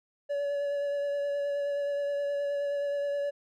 triangle tone with vibrato, 570 Hz, C#5, 48 cents sharp, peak -26 dBFS, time 0.29-3.31 s, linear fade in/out 20 ms, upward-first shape sine, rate 9.5 Hz, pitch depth 15 cents each way, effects none

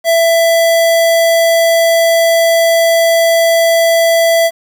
square tone, 665 Hz, E5, 15 cents sharp, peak -8 dBFS, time 0.04-4.51 s, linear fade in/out 50 ms, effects 7-bit

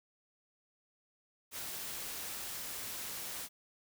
white noise, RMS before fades -42 dBFS, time 1.51-3.49 s, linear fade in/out 50 ms, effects none

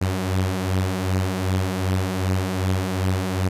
sawtooth beating tone pair, 91.9 / 94.5 Hz, F#2 / F#2, -11 / +37 cents, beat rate 2.6 Hz, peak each -22 / -18 dBFS, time 0.01-3.49 s, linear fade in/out 10 ms, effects resampled to 32000 Hz

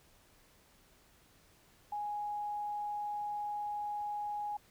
sine tone, 830 Hz, G#5, 1 cent flat, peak -35 dBFS, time 1.92-4.57 s, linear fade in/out 5 ms, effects pink hiss -65 dBFS RMS until 4.7 s

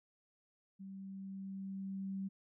sine tone with level ramp, 193.5 Hz, G3, 22 cents flat, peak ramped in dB -46 to -37 dBFS, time 0.79-2.29 s, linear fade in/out 20 ms, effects none

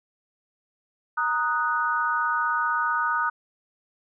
sine chord, D# minor, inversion second, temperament equal, 932.3 / 1244.5 / 1480 Hz, A#5 / D#6 / F#6, 0 / 0 / 0 cents, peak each -28 / -25 / -26 dBFS, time 1.17-3.3 s, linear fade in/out 10 ms, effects none

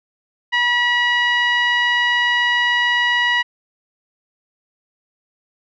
10% pulse tone with low-pass filter, 967 Hz, B5, 37 cents flat, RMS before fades -17 dBFS, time 0.52-3.43 s, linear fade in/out 20 ms, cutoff 2300 Hz, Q 3.2, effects none

